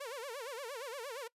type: tone with vibrato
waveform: sawtooth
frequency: 508 Hz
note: B4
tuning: 49 cents sharp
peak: -37 dBFS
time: 0-1.28 s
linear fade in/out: 10 ms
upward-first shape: sine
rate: 8.6 Hz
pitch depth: 230 cents each way
effects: noise-tail reverb RT60 0.1 s tail -22 dB re dry + resampled to 32000 Hz